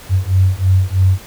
sine beating tone pair, 92.5 / 95.6 Hz, F#2 / G2, 0 / -43 cents, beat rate 3.1 Hz, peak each -13 dBFS, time 0.09-1.19 s, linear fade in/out 50 ms, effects pink hiss -37 dBFS RMS until 1.26 s

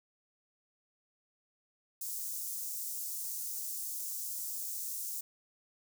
white high-pass noise, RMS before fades -39 dBFS, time 2.01-5.21 s, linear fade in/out 5 ms, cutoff 6100 Hz, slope 24 dB/octave, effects none

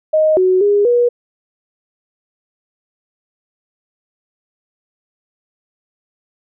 sine tone with pitch steps, 623 / 370.9 / 408.7 / 482.5 Hz, D#5 / F#4 / G#4 / B4, +2 / +4 / -28 / -40 cents, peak -9 dBFS, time 0.13-1.09 s, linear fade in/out 10 ms, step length 240 ms, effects none

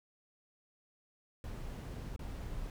brown noise with dropouts, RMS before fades -42 dBFS, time 1.44-2.7 s, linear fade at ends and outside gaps 1 ms, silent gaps 2.162-2.192 s, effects none

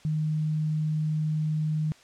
sine tone, 154.6 Hz, D#3, 11 cents flat, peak -24 dBFS, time 0.05-1.92 s, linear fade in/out 0 ms, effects white hiss -55 dBFS RMS until 2.03 s + low-pass 6000 Hz 12 dB/octave

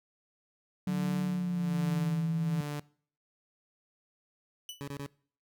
sine tone with pitch glide, 184.3 to 164.19 Hz, F#3 to E3, -7 to -7 cents, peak -28 dBFS, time 0.87-2.61 s, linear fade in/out 5 ms, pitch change -200 cents, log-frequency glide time 1.23-2.13 s
sawtooth tone with tremolo, 146.83 Hz, D3, in tune, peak -30 dBFS, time 0.87-2.8 s, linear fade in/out 5 ms, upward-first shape sine, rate 1.2 Hz, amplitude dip 70%
sawtooth tone with exponential decay, 2973 Hz, F#7, 8 cents sharp, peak -33 dBFS, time 4.69-4.84 s, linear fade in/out 1 ms, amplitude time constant 32 ms
20% pulse tone bursts, 141.2 Hz, C#3, 32 cents sharp, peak -32 dBFS, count 3, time 4.81-5.061 s, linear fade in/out 0 ms, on 65 ms, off 28 ms
effects noise-tail reverb RT60 0.5 s tail -22 dB re dry

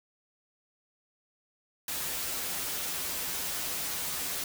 white noise with comb filter, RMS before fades -34 dBFS, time 1.88-4.44 s, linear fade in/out 2 ms, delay 9.2 ms, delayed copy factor -0.55, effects none

